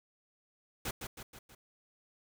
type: noise with echo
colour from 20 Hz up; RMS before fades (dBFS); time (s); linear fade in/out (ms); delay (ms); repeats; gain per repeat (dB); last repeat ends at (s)
pink; -37; 0.85-0.91; 5; 160; 4; -5; 1.55
effects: none